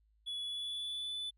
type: tone with pitch glide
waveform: triangle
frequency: 3400 to 3488 Hz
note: G#7 to A7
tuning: +40 to -16 cents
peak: -36 dBFS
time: 0.26-1.31 s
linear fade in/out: 20 ms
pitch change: +44 cents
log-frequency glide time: 0.4-1.15 s
effects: added 53 Hz sine -68 dBFS peak until 1.37 s